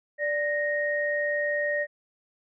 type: tone pair together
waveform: sine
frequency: 587.3 / 1864.7 Hz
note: D5 / A#6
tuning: 0 / 0 cents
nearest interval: octave + minor sixth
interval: 2000 cents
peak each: -27 dBFS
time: 0.18-1.87 s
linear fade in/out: 50 ms
effects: none